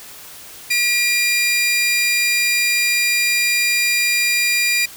sawtooth tone pair together, 1933.1 / 2400 Hz, B6 / D7, -38 / +37 cents, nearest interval major third, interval 375 cents, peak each -21 / -12 dBFS, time 0.7-4.86 s, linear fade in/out 10 ms, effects white hiss -38 dBFS RMS until 4.96 s

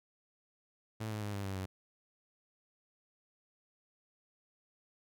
sawtooth tone with pitch steps, 109.8 / 106.49 / 103.28 / 100.16 / 97.14 / 94.22 Hz, A2 / G#2 / G#2 / G2 / G2 / F#2, -3 / +44 / -9 / +38 / -15 / +32 cents, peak -33 dBFS, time 1-1.66 s, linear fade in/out 10 ms, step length 110 ms, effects none

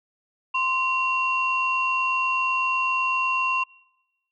sine tone pair together, 1041.9 / 2744 Hz, C6 / F7, -8 / -31 cents, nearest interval octave + perfect fourth, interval 1677 cents, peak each -23 dBFS, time 0.54-3.64 s, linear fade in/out 10 ms, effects noise-tail reverb RT60 1.0 s tail -25 dB re dry + tanh soft clip ceiling -13 dBFS

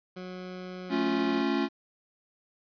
20% pulse tone with pitch glide, 183 to 181.53 Hz, F#3 to F#3, -19 to -33 cents, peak -33 dBFS, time 0.16-1.42 s, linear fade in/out 10 ms, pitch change -14 cents, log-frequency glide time 0.84-1.1 s
square chord, A augmented, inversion none, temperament equal, 220 / 277.2 / 349.2 Hz, A3 / C#4 / E#4, 0 / 0 / 0 cents, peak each -32 / -29 / -31 dBFS, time 0.89-1.69 s, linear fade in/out 50 ms
effects resampled to 11025 Hz + 10-bit

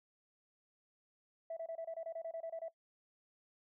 sine tone bursts, 658 Hz, E5, 3 cents flat, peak -38 dBFS, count 13, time 1.5-2.684 s, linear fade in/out 5 ms, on 68 ms, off 25 ms, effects noise-tail reverb RT60 0.1 s tail -20 dB re dry + tanh soft clip ceiling -35 dBFS

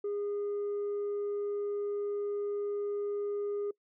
sine tone, 409.1 Hz, G#4, 26 cents flat, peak -29 dBFS, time 0.04-3.71 s, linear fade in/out 5 ms, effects noise-tail reverb RT60 0.1 s tail -24 dB re dry + tanh soft clip ceiling -30 dBFS

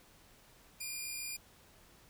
10% pulse tone pair together, 2400 / 2467 Hz, D7 / D#7, +37 / -15 cents, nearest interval unison, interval 48 cents, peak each -31 / -38 dBFS, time 0.8-1.37 s, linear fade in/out 10 ms, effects pink hiss -62 dBFS RMS until 2.09 s

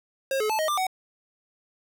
square tone with pitch steps, 538 / 428.6 / 872 / 626 / 1188 / 749 Hz, C5 / A4 / A5 / D#5 / D6 / F#5, +48 / -45 / -16 / +10 / +20 / +21 cents, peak -24 dBFS, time 0.31-0.868 s, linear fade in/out 2 ms, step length 93 ms, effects none

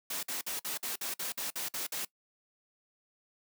white noise bursts, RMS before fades -36 dBFS, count 11, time 0.1-2.05 s, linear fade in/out 5 ms, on 130 ms, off 52 ms, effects noise-tail reverb RT60 0.1 s tail -21 dB re dry + high-pass 200 Hz 12 dB/octave

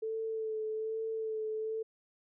sine tone with vibrato, 440 Hz, A4, in tune, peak -33 dBFS, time 0.02-1.83 s, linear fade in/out 10 ms, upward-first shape sine, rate 1.2 Hz, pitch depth 22 cents each way, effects none

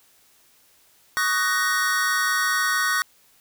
square chord, D# minor seventh, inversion third, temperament just, 1120.1 / 1244.5 / 1493.4 / 1866.8 Hz, C#6 / D#6 / F#6 / A#6, +18 / 0 / +16 / +2 cents, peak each -29 / -29 / -25 / -25 dBFS, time 1.17-3.02 s, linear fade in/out 0 ms, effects white hiss -58 dBFS RMS until 3.4 s

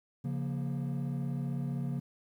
triangle chord, Bb minor, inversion first, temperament equal with one note detuned, 138.59 / 174.61 / 235.2 Hz, Db3 / F3 / Bb3, 0 / 0 / +16 cents, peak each -31 / -36 / -36 dBFS, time 0.24-2 s, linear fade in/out 10 ms, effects tanh soft clip ceiling -24 dBFS + 11-bit

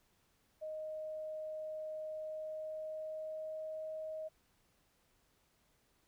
sine tone with pitch glide, 622.3 to 628.4 Hz, D#5 to D#5, 0 to +17 cents, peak -40 dBFS, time 0.61-4.29 s, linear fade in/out 20 ms, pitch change +17 cents, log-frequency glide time 2.15-3.91 s, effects pink hiss -74 dBFS RMS until 6.07 s

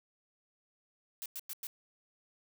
blue noise bursts, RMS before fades -41 dBFS, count 4, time 1.22-1.669 s, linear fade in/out 0 ms, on 38 ms, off 99 ms, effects none

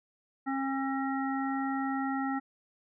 harmonic tone, 269.9 Hz, C#4, 46 cents flat, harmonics 1 / 3 / 5 / 7, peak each -31 / -35 / -38 / -41 dBFS, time 0.46-2.4 s, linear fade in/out 20 ms, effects none

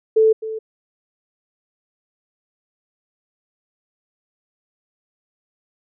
sine tone with echo, 440 Hz, A4, in tune, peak -10 dBFS, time 0.16-0.33 s, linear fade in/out 10 ms, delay 260 ms, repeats 1, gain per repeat -14 dB, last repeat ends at 0.59 s, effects none

